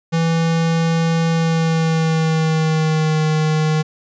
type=tone with pitch glide; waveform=square; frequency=164.81 to 155.56 Hz; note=E3 to D#3; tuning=0 to 0 cents; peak=-15 dBFS; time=0.12-3.83 s; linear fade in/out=20 ms; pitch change=-100 cents; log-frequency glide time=1.3-3.23 s; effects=resampled to 16000 Hz